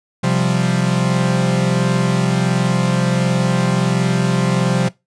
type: chord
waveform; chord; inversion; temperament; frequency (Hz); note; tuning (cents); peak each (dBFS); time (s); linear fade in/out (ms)
45% pulse; C suspended fourth; none; equal; 130.81 / 174.61 / 196; C3 / F3 / G3; 0 / 0 / 0; -18 / -17 / -22; 0.23-4.89; 10
effects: noise-tail reverb RT60 0.2 s tail -20 dB re dry + resampled to 22050 Hz